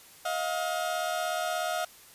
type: tone pair together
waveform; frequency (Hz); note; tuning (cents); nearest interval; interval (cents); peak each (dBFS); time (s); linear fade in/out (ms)
30% pulse; 635 / 711.7; D#5 / F5; +35 / +33; major second; 198; -30 / -28; 0.25-1.85; 5
effects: white hiss -53 dBFS RMS until 2.14 s + resampled to 32000 Hz